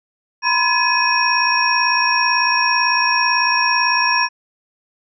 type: tone cluster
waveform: sine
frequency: 967 / 1025 / 1703 / 2520 / 5560 Hz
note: B5 / C6 / G#6 / D#7 / F8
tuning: -37 / -36 / +43 / +21 / -9 cents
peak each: -20 dBFS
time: 0.42-4.29 s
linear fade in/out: 50 ms
effects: none